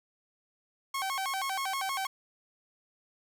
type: tone with vibrato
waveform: sawtooth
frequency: 916 Hz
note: A#5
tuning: 31 cents flat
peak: -27 dBFS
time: 0.94-2.07 s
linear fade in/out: 5 ms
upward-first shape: square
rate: 6.3 Hz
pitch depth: 300 cents each way
effects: none